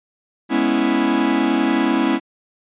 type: chord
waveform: 45% pulse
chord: C# minor seventh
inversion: second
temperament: equal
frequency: 207.7 / 246.9 / 277.2 / 329.6 Hz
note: G#3 / B3 / C#4 / E4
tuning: 0 / 0 / 0 / 0 cents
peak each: -25 / -21 / -20 / -20 dBFS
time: 0.49-2.2 s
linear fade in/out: 50 ms
effects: resampled to 8000 Hz